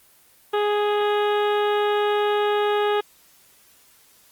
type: harmonic tone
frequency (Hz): 415.3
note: G#4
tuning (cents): 0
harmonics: 1 / 2 / 3 / 4 / 5 / 6 / 7 / 8 / 9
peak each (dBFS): -20 / -25 / -29 / -32 / -39 / -39 / -36 / -38 / -40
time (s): 0.53-3.01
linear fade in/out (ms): 10
effects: white hiss -55 dBFS RMS until 4.31 s + Opus 24 kbps